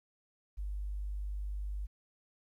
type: tone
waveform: sine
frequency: 49.99 Hz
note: G1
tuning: 35 cents sharp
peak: -35 dBFS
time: 0.57-1.87 s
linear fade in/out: 20 ms
effects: 12-bit